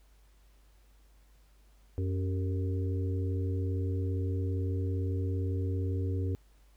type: harmonic tone with a mistuned harmonic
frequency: 92.5 Hz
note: F#2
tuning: in tune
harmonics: 1 / 3 / 4 / 5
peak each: -29 / -39 / -41 / -43 dBFS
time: 1.98-6.35 s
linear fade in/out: 0 ms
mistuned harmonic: 4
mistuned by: +68 cents
effects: added 50 Hz sine -58 dBFS peak until 6.76 s + pink hiss -69 dBFS RMS until 6.76 s

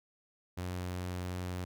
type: tone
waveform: sawtooth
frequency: 90.3 Hz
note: F#2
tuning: 42 cents flat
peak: -32 dBFS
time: 0.57-1.65 s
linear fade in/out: 10 ms
effects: none

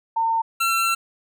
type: tone pair in turn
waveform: sine / 25% pulse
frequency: 907 / 1351.1 Hz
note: A#5 / E6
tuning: -48 / +42 cents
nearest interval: perfect fifth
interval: 690 cents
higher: second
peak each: -18 / -15 dBFS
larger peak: second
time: 0.16-0.42 / 0.6-0.95 s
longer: second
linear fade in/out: 10 ms
effects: none

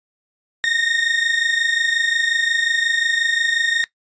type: tone pair together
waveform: 30% pulse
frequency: 1835.4 / 1861 Hz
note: A#6 / A#6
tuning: -27 / -3 cents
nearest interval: unison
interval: 24 cents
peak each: -17 dBFS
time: 0.64-3.84 s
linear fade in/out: 0 ms
effects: noise-tail reverb RT60 0.1 s tail -18 dB re dry + resampled to 16000 Hz

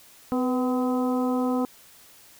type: harmonic tone with a mistuned harmonic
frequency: 254.3 Hz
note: C4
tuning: 49 cents flat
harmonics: 1 / 2 / 3 / 4 / 5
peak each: -23 / -29 / -33 / -35 / -37 dBFS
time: 0.32-1.65 s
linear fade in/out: 0 ms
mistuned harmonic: 2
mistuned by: -46 cents
effects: white hiss -52 dBFS RMS until 2.39 s

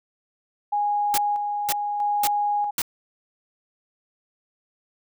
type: tone with tremolo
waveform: sine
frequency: 825 Hz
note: G#5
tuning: 12 cents flat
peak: -20 dBFS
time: 0.72-2.71 s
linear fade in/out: 10 ms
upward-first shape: square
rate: 0.78 Hz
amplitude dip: 35%
type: noise bursts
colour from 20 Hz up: white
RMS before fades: -24 dBFS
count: 4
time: 1.14-2.818 s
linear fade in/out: 0 ms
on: 37 ms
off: 510 ms
effects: none

